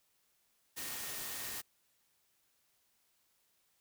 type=tone in noise; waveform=sine; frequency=1845 Hz; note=A#6; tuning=18 cents flat; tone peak=-53 dBFS; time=0.76-1.62 s; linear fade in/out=20 ms; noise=white; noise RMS=-42 dBFS; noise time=0.76-1.62 s; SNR=-14 dB; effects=white hiss -75 dBFS RMS until 3.8 s